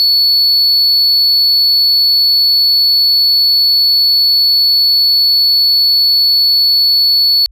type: tone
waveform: triangle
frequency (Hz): 4425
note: C#8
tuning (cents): -4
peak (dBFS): -6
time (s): 0-7.46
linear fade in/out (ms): 0
effects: added 50 Hz sine -41 dBFS peak until 7.51 s